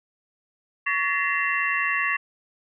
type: tone cluster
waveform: sine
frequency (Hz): 1124 / 1726 / 1884 / 2054 / 2718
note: C#6 / A6 / A#6 / C7 / F7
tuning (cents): +24 / -34 / +18 / -33 / -48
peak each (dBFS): -28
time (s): 0.86-2.17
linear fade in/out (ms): 10
effects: none